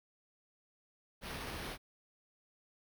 pink noise with sample-and-hold, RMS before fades -43 dBFS, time 1.21-1.78 s, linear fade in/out 50 ms, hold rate 7350 Hz, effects none

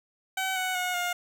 15% pulse tone with pitch steps, 760 / 743.1 / 726.5 / 710.3 Hz, F#5 / F#5 / F#5 / F5, +46 / +7 / -32 / +29 cents, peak -21 dBFS, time 0.37-1.13 s, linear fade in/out 5 ms, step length 190 ms, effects none

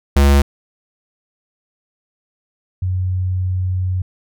square / sine tone pair in turn, 70.1 / 92.15 Hz, C#2 / F#2, +20 / -7 cents, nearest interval perfect fourth, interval 473 cents, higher second, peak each -9 / -16 dBFS, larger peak first, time 0.16-0.42 / 2.82-4.02 s, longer second, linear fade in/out 5 ms, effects none

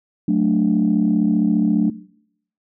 sine chord, D major, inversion first, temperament equal, 185 / 220 / 293.7 Hz, F#3 / A3 / D4, 0 / 0 / 0 cents, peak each -18 dBFS, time 0.28-1.9 s, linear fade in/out 5 ms, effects noise-tail reverb RT60 0.7 s tail -19 dB re dry + tanh soft clip ceiling -7 dBFS

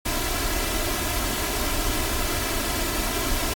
pink noise with comb filter, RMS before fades -25 dBFS, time 0.05-3.54 s, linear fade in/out 10 ms, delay 3 ms, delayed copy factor +0.7, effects AAC 64 kbps

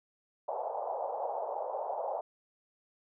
white band-pass noise, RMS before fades -36 dBFS, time 0.48-2.21 s, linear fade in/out 5 ms, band 500 to 870 Hz, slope 48 dB/octave, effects none

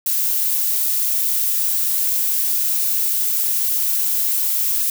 violet noise, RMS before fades -19 dBFS, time 0.06-4.9 s, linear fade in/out 2 ms, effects none

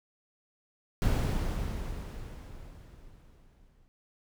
brown noise with exponential decay, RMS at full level -24 dBFS, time 1.02-3.88 s, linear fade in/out 0 ms, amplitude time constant 620 ms, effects none

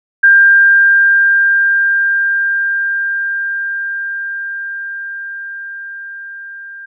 sine tone with level ramp, 1595 Hz, G6, 30 cents sharp, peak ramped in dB -3 to -28 dBFS, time 0.23-6.86 s, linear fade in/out 10 ms, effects none

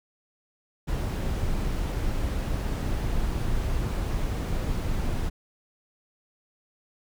brown noise, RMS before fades -27 dBFS, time 0.87-5.3 s, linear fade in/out 20 ms, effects none

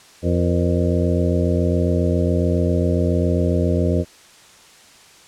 harmonic tone with a mistuned harmonic, 87.31 Hz, F2, in tune, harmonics 1 / 2 / 3 / 4 / 5 / 6 / 7, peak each -19 / -22 / -24 / -25 / -26 / -27 / -27 dBFS, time 0.22-4.05 s, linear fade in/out 50 ms, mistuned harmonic 5, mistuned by +100 cents, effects white hiss -47 dBFS RMS until 5.27 s + low-pass 8000 Hz 12 dB/octave

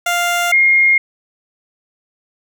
15% pulse / sine tone pair in turn, 698.5 / 2135 Hz, F5 / C7, 0 / +34 cents, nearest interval octave + perfect fifth, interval 1934 cents, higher second, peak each -8 dBFS, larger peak neither, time 0.06-0.52 / 0.52-0.98 s, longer neither, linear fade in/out 5 ms, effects none

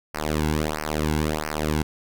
sawtooth tone with flanger, 76.7 Hz, D#2, 24 cents flat, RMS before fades -25 dBFS, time 0.14-1.83 s, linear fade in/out 10 ms, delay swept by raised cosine 0.27 to 1.67 ms, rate 1.5 Hz, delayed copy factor -1, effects none

